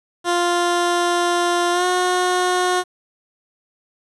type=tone with pitch glide; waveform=15% pulse; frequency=349.2 to 362.4 Hz; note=F4 to F#4; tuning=0 to -36 cents; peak=-10 dBFS; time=0.24-2.84 s; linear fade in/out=50 ms; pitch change=+64 cents; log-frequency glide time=1.72-1.85 s; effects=resampled to 24000 Hz + 8-bit